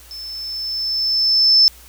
sine tone with level ramp, 5274 Hz, E8, in tune, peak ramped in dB -30 to -7 dBFS, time 0.11-1.68 s, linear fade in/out 0 ms, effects added 60 Hz sine -45 dBFS peak until 1.88 s + white hiss -45 dBFS RMS until 1.88 s

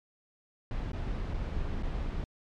brown noise with dropouts, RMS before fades -33 dBFS, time 0.71-2.24 s, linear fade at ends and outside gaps 1 ms, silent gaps 0.917-0.932 / 1.338-1.342 / 1.826-1.832 s, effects low-pass 4000 Hz 12 dB/octave + MP3 96 kbps

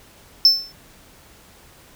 triangle tone with exponential decay, 5300 Hz, E8, 9 cents sharp, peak -4 dBFS, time 0.45-0.72 s, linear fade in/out 1 ms, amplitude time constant 58 ms, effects tanh soft clip ceiling -1 dBFS + pink hiss -49 dBFS RMS until 1.95 s

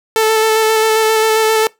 sawtooth tone with vibrato, 439.8 Hz, A4, 1 cent flat, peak -6 dBFS, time 0.16-1.67 s, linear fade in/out 0 ms, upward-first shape square, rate 7.5 Hz, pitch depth 13 cents each way, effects noise-tail reverb RT60 0.2 s tail -22 dB re dry

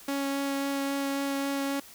sawtooth tone with vibrato, 277.2 Hz, C#4, in tune, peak -24 dBFS, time 0.08-1.8 s, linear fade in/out 5 ms, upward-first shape sine, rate 3.7 Hz, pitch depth 8 cents each way, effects white hiss -50 dBFS RMS until 1.94 s

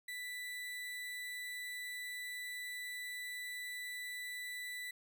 35% pulse tone, 1979 Hz, B6, 3 cents sharp, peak -40 dBFS, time 0.08-4.91 s, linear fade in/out 5 ms, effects none

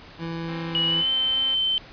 25% pulse tone, 166.1 Hz, E3, 13 cents sharp, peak -25 dBFS, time 0.18-1.04 s, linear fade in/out 50 ms
5% pulse tone with vibrato, 262.6 Hz, C4, 6 cents sharp, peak -27 dBFS, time 0.48-1.55 s, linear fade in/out 10 ms, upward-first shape sine, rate 2.3 Hz, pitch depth 18 cents each way
sine tone with pitch glide, 2923 to 3088 Hz, F#7 to G7, -22 to -27 cents, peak -20 dBFS, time 0.75-1.78 s, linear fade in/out 0 ms, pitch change +95 cents, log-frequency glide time 0.87-1.1 s
effects pink hiss -45 dBFS RMS until 1.92 s + resampled to 11025 Hz

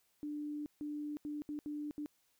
sine tone bursts at uneven times, 296.4 Hz, D4, 16 cents sharp, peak -38 dBFS, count 6, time 0.23-0.66 / 0.81-1.17 / 1.25-1.42 / 1.49-1.59 / 1.66-1.91 / 1.98-2.06 s, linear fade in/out 0 ms, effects white hiss -75 dBFS RMS until 2.39 s

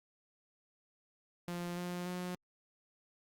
sawtooth tone with pitch steps, 174.61 / 177.25 / 179.93 Hz, F3 / F3 / F#3, 0 / +26 / -48 cents, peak -34 dBFS, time 1.48-2.35 s, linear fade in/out 0 ms, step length 290 ms, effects Opus 48 kbps

